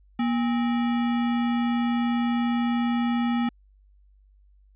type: tone with sample-and-hold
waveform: sine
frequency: 238.6 Hz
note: A#3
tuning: 41 cents sharp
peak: -21 dBFS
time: 0.19-3.49 s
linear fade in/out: 5 ms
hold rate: 1050 Hz
effects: added 49 Hz sine -54 dBFS peak until 4.75 s + resampled to 8000 Hz